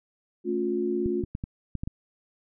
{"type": "chord", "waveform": "sine", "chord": "A augmented", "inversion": "none", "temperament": "equal with one note detuned", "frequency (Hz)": [220, 277.2, 355.3], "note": ["A3", "C#4", "E#4"], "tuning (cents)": [0, 0, 30], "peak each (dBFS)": [-31, -32, -26], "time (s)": [0.44, 1.25], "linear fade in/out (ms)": 50}
{"type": "clicks", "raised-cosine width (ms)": 5, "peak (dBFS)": -19, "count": 7, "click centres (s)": [1.06, 1.238, 1.351, 1.439, 1.753, 1.835, 1.875]}
{"effects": []}